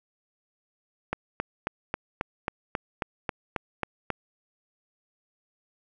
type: click train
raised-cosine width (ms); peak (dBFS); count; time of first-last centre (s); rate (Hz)
0.5; -12; 12; 1.13-4.103; 3.7
effects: none

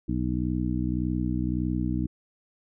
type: harmonic tone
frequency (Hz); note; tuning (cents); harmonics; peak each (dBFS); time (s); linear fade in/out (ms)
61.74; B1; 0; 1 / 2 / 3 / 4 / 5; -31 / -31 / -31 / -31 / -31; 0.08-2.07; 10
effects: none

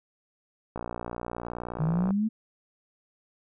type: click train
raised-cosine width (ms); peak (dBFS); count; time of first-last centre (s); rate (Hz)
1; -20; 81; 0.76-2.107; 59.4
type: exponential sweep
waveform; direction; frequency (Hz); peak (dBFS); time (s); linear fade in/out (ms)
sine; up; 149.9 to 225.1; -23; 1.79-2.29; 20
effects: none

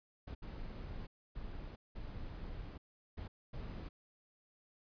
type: noise bursts at uneven times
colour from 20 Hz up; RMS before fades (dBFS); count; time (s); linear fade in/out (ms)
brown; -45; 6; 0.27-0.35 / 0.42-1.07 / 1.35-1.76 / 1.95-2.78 / 3.17-3.28 / 3.53-3.89; 10
effects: resampled to 11025 Hz

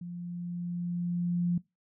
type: tone with level ramp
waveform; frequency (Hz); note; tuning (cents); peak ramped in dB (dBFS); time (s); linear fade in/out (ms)
sine; 174.61; F3; 0; -37 to -24; 0.01-1.58; 5
effects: noise-tail reverb RT60 0.2 s tail -21 dB re dry

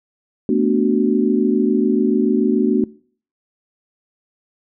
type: chord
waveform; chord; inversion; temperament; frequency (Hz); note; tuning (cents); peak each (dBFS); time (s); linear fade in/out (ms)
sine; B minor seventh; third; equal with one note detuned; 220 / 246.9 / 293.7 / 373.9; A3 / B3 / D4 / F#4; 0 / 0 / 0 / +18; -19; 0.49-2.84; 2
effects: noise-tail reverb RT60 0.5 s tail -23 dB re dry

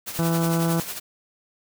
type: noise with tremolo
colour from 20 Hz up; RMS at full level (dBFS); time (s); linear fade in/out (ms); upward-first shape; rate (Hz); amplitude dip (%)
white; -30; 0.06-1; 20; triangle; 11; 65
type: harmonic tone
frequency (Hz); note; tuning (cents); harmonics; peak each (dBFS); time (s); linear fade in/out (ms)
166.4; E3; +17; 1 / 2 / 3 / 4 / 5 / 6 / 7 / 8 / 9; -21 / -27 / -31 / -33 / -35 / -37 / -38 / -39 / -40; 0.19-0.8; 0
effects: none

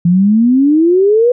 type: exponential sweep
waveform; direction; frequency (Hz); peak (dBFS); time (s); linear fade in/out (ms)
sine; up; 168.8 to 500; -6; 0.05-1.32; 5
effects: none

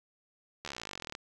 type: slowing click train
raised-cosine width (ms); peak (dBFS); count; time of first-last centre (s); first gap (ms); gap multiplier
0.2; -22; 27; 0.65-1.151; 13; 1.03
effects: none

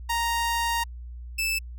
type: tone pair in turn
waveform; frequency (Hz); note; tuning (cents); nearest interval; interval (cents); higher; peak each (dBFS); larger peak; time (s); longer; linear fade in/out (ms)
sawtooth; 932.3 / 2632; A#5 / E7; 0 / -3; octave + tritone; 1797; second; -20 / -21; first; 0.09-0.84 / 1.38-1.59; first; 10
effects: added 60 Hz sine -36 dBFS peak until 1.78 s

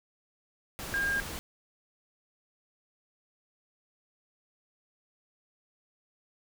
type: tone in noise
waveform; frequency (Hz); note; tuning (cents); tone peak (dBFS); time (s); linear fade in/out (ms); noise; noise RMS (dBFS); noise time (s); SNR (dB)
sine; 1613; G6; +49; -27; 0.94-1.2; 0; pink; -39; 0.79-1.39; +9
effects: none

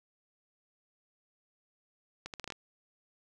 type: accelerating click train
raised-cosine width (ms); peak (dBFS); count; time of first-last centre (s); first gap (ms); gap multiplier
0.2; -23; 7; 2.26-2.522; 78; 0.76
effects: none

